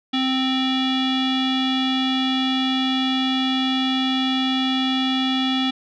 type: tone with low-pass filter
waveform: square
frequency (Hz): 261.6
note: C4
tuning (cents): 0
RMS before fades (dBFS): -21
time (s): 0.13-5.71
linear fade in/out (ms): 10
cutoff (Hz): 3400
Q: 7.5
effects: none